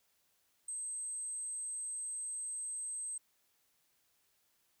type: tone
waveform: sine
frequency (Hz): 8270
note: C9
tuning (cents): -21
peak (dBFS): -38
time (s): 0.68-3.18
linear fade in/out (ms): 5
effects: white hiss -75 dBFS RMS until 4.8 s